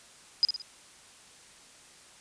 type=tone with echo; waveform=sine; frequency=4978 Hz; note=D#8; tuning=in tune; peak=-18 dBFS; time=0.43-0.45 s; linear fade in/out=0 ms; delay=56 ms; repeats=3; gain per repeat=-7 dB; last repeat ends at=0.618 s; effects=white hiss -54 dBFS RMS until 2.2 s + resampled to 22050 Hz